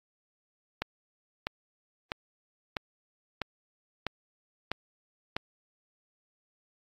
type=click train; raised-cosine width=0.3 ms; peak=-14 dBFS; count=8; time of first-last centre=0.82-5.365 s; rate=1.54 Hz; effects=AAC 32 kbps